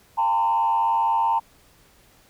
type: tone with frequency modulation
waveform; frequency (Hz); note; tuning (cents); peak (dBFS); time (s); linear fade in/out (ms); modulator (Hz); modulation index
sine; 908; A#5; -46; -17; 0.17-1.4; 20; 97.6; 0.81
effects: tanh soft clip ceiling -13 dBFS + pink hiss -56 dBFS RMS until 2.29 s